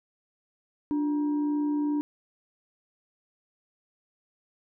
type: tone with frequency modulation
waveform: sine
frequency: 294.3 Hz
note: D4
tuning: 4 cents sharp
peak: -24 dBFS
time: 0.91-2.01 s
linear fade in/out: 0 ms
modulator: 651 Hz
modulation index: 0.28
effects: none